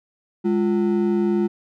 triangle ring-modulated tone, 277.2 Hz, C#4, in tune, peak -12 dBFS, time 0.44-1.48 s, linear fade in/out 20 ms, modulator 71.3 Hz, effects none

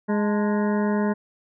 harmonic tone with a mistuned harmonic, 207.7 Hz, G#3, in tune, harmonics 1 / 2 / 3 / 4 / 5 / 7 / 8 / 9, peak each -21 / -27 / -31 / -33 / -35 / -38 / -39 / -40 dBFS, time 0.08-1.14 s, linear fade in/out 20 ms, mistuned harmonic 4, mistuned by +99 cents, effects none

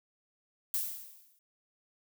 violet noise with exponential decay, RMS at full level -30 dBFS, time 0.74-1.39 s, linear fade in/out 0 ms, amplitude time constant 140 ms, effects none

